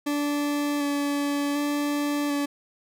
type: tone with vibrato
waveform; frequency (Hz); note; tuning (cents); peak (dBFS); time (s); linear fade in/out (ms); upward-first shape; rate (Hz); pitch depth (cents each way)
40% pulse; 288.5; D4; -31; -23; 0.06-2.46; 10; square; 0.67; 13
effects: none